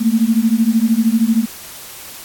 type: beating tone pair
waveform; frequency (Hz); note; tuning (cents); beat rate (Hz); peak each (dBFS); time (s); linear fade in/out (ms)
sine; 219.3 / 232.3; A3 / A#3; -6 / -6; 13; -14; 0-1.46; 20
effects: white hiss -34 dBFS RMS until 2.24 s + AAC 64 kbps